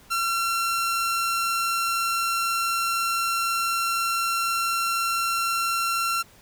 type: tone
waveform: sawtooth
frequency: 1361 Hz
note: F6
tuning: 45 cents flat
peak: -19 dBFS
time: 0.1-6.23 s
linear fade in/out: 20 ms
effects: pink hiss -53 dBFS RMS until 6.41 s